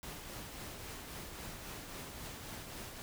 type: noise with tremolo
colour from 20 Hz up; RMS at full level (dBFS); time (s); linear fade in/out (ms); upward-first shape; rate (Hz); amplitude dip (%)
pink; -45; 0.03-3.02; 0; triangle; 3.7; 35
effects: none